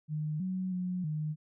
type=tone with pitch steps; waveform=sine; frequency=152.7 / 186.1 / 181.5 / 153.2 Hz; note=D#3 / F#3 / F#3 / D#3; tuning=-32 / +10 / -33 / -27 cents; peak=-31 dBFS; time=0.08-1.36 s; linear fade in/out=50 ms; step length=320 ms; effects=none